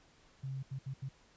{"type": "tone bursts at uneven times", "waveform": "sine", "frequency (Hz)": 134, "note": "C3", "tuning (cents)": 42, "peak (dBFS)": -37, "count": 4, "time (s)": [[0.43, 0.63], [0.71, 0.79], [0.86, 0.94], [1.02, 1.09]], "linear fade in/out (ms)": 10, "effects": ["pink hiss -65 dBFS RMS until 1.36 s", "resampled to 16000 Hz"]}